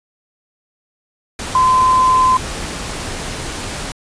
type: tone in noise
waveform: sine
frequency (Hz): 1028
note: C6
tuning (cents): -31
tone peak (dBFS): -9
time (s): 1.55-2.37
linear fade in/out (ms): 2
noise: pink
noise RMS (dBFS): -25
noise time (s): 1.39-3.92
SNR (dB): +13
effects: resampled to 22050 Hz